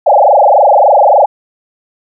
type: tone with frequency modulation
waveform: sine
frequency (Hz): 700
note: F5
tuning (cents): +4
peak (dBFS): -3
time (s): 0.06-1.26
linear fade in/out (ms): 10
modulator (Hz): 23.5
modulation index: 6.5
effects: none